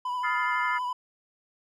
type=tone with vibrato; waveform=triangle; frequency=993 Hz; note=B5; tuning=9 cents sharp; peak=-26 dBFS; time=0.05-0.93 s; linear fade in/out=5 ms; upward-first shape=triangle; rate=12 Hz; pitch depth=34 cents each way
type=chord; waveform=sine; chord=F dominant seventh; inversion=third; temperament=just; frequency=1257.2 / 1396.9 / 1746.1 / 2095 Hz; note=Eb6 / F6 / A6 / C7; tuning=+18 / 0 / -14 / +2 cents; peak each=-32 dBFS; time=0.23-0.79 s; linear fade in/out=20 ms
effects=none